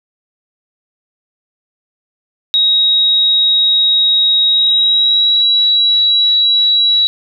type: tone with pitch glide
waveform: sine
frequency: 3794 to 3901 Hz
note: A#7 to B7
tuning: +30 to -22 cents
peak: -8 dBFS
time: 2.54-7.07 s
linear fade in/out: 0 ms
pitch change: +48 cents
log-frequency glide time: 4.46-5.47 s
effects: none

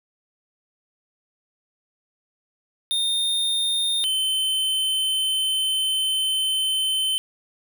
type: tone pair in turn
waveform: square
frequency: 3651 / 3070 Hz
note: A#7 / G7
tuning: -37 / -37 cents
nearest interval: minor third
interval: 300 cents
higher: first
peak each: -21 dBFS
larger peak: neither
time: 2.91-4.04 / 4.04-7.18 s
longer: second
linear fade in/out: 0 ms
effects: none

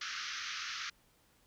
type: band-pass noise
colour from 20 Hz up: pink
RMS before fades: -41 dBFS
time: 0.01-0.9 s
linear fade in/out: 5 ms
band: 1200 to 6300 Hz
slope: 96 dB/octave
effects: pink hiss -69 dBFS RMS until 1.46 s

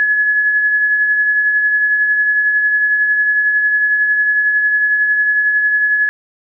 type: tone with tremolo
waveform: sine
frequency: 1699 Hz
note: G#6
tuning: 39 cents sharp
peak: -9 dBFS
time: 0-6.09 s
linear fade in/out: 0 ms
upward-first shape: triangle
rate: 11 Hz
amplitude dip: 40%
effects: none

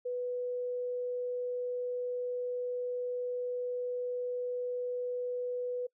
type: tone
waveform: sine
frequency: 493.9 Hz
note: B4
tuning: in tune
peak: -32 dBFS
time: 0.05-5.87 s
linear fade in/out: 10 ms
effects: noise-tail reverb RT60 0.1 s tail -25 dB re dry

